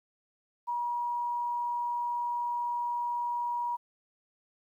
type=tone; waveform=sine; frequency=959 Hz; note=A#5; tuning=49 cents sharp; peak=-29 dBFS; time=0.67-3.77 s; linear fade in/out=20 ms; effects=11-bit